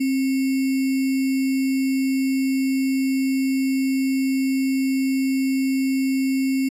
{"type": "tone with sample-and-hold", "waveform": "sine", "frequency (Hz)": 266.1, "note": "C4", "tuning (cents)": 29, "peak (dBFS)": -18, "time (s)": [0, 6.69], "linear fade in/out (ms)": 10, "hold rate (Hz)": 2450, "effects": ["resampled to 32000 Hz"]}